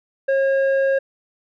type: tone with low-pass filter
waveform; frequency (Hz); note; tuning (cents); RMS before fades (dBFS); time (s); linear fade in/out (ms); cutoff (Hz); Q
square; 542; C#5; -39; -18; 0.28-0.99; 10; 1200; 5.2
effects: none